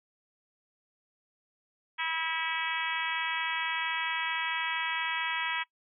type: harmonic tone with a mistuned harmonic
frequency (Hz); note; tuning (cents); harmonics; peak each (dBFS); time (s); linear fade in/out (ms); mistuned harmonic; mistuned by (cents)
324.4; E4; -28; 3 / 4 / 5 / 6 / 7 / 8 / 9 / 10; -36 / -40 / -38 / -36 / -37 / -39 / -44 / -39; 1.98-5.64; 20; 10; +17
effects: noise-tail reverb RT60 0.1 s tail -22 dB re dry